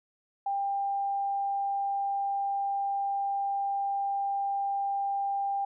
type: tone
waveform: sine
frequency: 795 Hz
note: G5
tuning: 24 cents sharp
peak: -27 dBFS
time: 0.46-5.65 s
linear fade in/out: 5 ms
effects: none